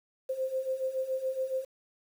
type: beating tone pair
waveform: sine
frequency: 519 / 526.1 Hz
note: C5 / C5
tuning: -14 / +9 cents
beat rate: 7.1 Hz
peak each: -35 / -31 dBFS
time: 0.29-1.65 s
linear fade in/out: 10 ms
effects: 9-bit